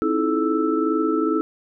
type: tone cluster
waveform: sine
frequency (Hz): 265.2 / 319.5 / 341.8 / 430.9 / 1319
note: C4 / D#4 / F4 / A4 / E6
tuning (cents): +23 / +46 / -37 / -36 / +1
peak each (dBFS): -26 / -21 / -29 / -24 / -27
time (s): 0.02-1.41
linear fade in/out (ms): 0
effects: none